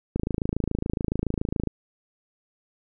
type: click train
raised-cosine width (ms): 3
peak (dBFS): -12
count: 42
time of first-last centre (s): 0.16-1.673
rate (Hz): 27.1
effects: none